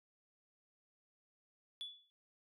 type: tone with exponential decay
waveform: sine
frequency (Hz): 3434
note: A7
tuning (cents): -43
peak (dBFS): -37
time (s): 1.81-2.1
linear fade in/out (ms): 0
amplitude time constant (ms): 61
effects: tanh soft clip ceiling -39 dBFS